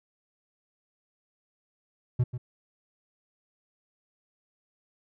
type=tone with echo; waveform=triangle; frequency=123.47 Hz; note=B2; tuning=in tune; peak=-18 dBFS; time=2.19-2.24 s; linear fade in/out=10 ms; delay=140 ms; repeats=1; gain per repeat=-11 dB; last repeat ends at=2.38 s; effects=none